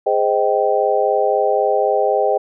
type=chord; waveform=sine; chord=Ab major seventh; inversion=none; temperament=just; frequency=415.3 / 519.1 / 623 / 778.7 Hz; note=Ab4 / C5 / Eb5 / G5; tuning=0 / -14 / +2 / -12 cents; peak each=-19 dBFS; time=0.06-2.38 s; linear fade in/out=10 ms; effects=none